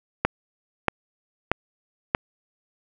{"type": "click train", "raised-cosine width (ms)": 0.5, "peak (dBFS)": -3, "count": 4, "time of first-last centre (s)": [0.25, 2.149], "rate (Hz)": 1.58, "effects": []}